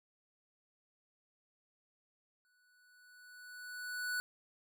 square tone with exponential growth, 1480 Hz, F#6, in tune, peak -34 dBFS, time 2.45-4.2 s, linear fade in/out 0 ms, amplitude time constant 380 ms, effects none

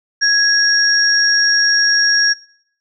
sine tone pair together, 1661.2 / 5588 Hz, G#6 / F8, 0 / 0 cents, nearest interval octave + major sixth, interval 2100 cents, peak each -13 dBFS, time 0.21-2.34 s, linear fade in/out 20 ms, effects noise-tail reverb RT60 0.7 s tail -23 dB re dry

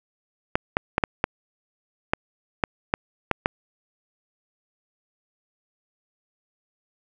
clicks, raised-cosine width 0.5 ms, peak -4 dBFS, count 10, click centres 0.555 / 0.769 / 0.981 / 1.038 / 1.241 / 2.135 / 2.638 / 2.939 / 3.313 / 3.459 s, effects none

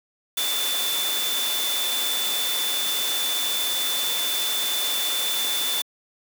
sine tone in noise, 3520 Hz, A7, in tune, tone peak -25 dBFS, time 0.37-5.82 s, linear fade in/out 5 ms, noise white, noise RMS -27 dBFS, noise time 0.37-5.82 s, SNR -1 dB, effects high-pass 300 Hz 12 dB/octave

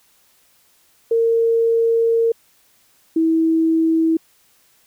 sine tone pair in turn, 458.6 / 324.3 Hz, A#4 / E4, -28 / -28 cents, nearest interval tritone, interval 600 cents, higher first, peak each -13 dBFS, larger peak neither, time 1.11-2.32 / 3.16-4.17 s, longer first, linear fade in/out 5 ms, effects white hiss -57 dBFS RMS until 4.86 s

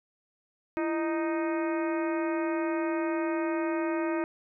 harmonic tone with a mistuned harmonic, 311.1 Hz, D#4, in tune, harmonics 1 / 2 / 3 / 4 / 5 / 6 / 7 / 8, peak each -28 / -34 / -38 / -40 / -42 / -44 / -45 / -46 dBFS, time 0.77-4.24 s, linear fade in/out 0 ms, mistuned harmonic 1, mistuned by +120 cents, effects none

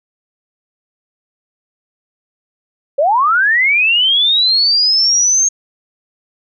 sine linear sweep, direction up, 527 to 6480 Hz, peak -9 dBFS, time 2.98-5.49 s, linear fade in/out 10 ms, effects none

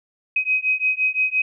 sine beating tone pair, 2522 / 2527.8 Hz, D#7 / D#7, +23 / +27 cents, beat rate 5.8 Hz, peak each -21 dBFS, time 0.36-1.42 s, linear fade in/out 5 ms, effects none

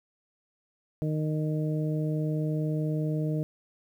harmonic tone, 154.1 Hz, D#3, 16 cents flat, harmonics 1 / 2 / 3 / 4, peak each -27 / -33 / -37 / -39 dBFS, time 1.02-3.43 s, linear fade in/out 0 ms, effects 10-bit

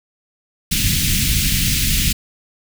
pink band-stop noise, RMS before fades -17 dBFS, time 0.71-2.13 s, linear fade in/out 10 ms, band 220 to 2300 Hz, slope 24 dB/octave, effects none

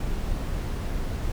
brown noise, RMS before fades -28 dBFS, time 0-1.32 s, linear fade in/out 5 ms, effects none

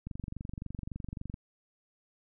click train, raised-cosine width 5 ms, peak -26 dBFS, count 31, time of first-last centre 0.07-1.341 s, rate 23.6 Hz, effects none

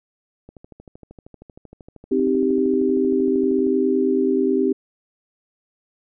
click train, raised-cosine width 2 ms, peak -28 dBFS, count 42, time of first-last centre 0.49-3.668 s, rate 12.9 Hz
sine chord, C minor, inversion none, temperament equal, 261.6 / 311.1 / 392 Hz, C4 / Eb4 / G4, 0 / 0 / 0 cents, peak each -20 / -23 / -19 dBFS, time 2.11-4.73 s, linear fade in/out 10 ms
effects none

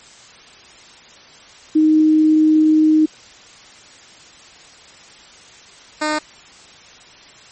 sine / 10% pulse tone pair in turn, 311.1 / 305.2 Hz, D#4 / D#4, 0 / -33 cents, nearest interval unison, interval 33 cents, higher first, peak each -9 dBFS, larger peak neither, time 1.75-3.06 / 6.01-6.19 s, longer first, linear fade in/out 10 ms, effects white hiss -43 dBFS RMS until 7.51 s + MP3 32 kbps

